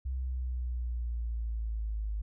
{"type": "exponential sweep", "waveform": "sine", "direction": "down", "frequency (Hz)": [65.41, 51.9], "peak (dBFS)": -31, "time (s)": [0.05, 2.22], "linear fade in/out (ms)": 10, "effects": []}